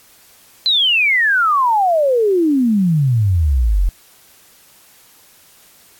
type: exponential sweep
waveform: sine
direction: down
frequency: 4100 to 41.25 Hz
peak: -11 dBFS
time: 0.66-3.89 s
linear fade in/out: 0 ms
effects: white hiss -48 dBFS RMS until 5.99 s + AAC 64 kbps